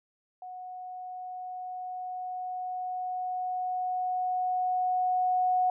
sine tone with level ramp, 734 Hz, F#5, 14 cents flat, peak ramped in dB -39 to -22 dBFS, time 0.42-5.7 s, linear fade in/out 2 ms, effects none

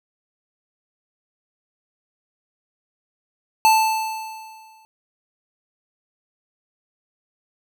square tone with exponential decay, 880 Hz, A5, in tune, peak -11 dBFS, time 3.65-4.85 s, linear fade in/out 0 ms, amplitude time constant 260 ms, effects none

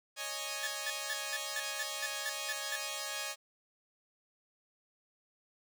5% pulse chord, C# suspended second, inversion none, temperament equal, 554.4 / 622.3 / 830.6 Hz, C#5 / D#5 / G#5, 0 / 0 / 0 cents, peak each -30 dBFS, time 0.16-3.36 s, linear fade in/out 50 ms
40% pulse tone bursts, 1736 Hz, A6, 24 cents flat, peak -34 dBFS, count 10, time 0.63-2.76 s, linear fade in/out 5 ms, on 42 ms, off 190 ms
effects none

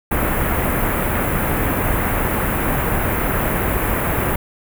pink band-stop noise, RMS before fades -19 dBFS, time 0.11-4.36 s, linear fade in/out 5 ms, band 2200 to 12000 Hz, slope 24 dB/octave, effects none

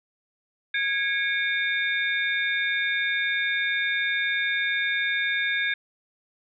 sine tone cluster, 1650 / 2198 / 2385 / 3629 Hz, G#6 / C#7 / D7 / A#7, -12 / -15 / +26 / -47 cents, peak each -25 / -29 / -32 / -31 dBFS, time 0.74-5.74 s, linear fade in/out 5 ms, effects none

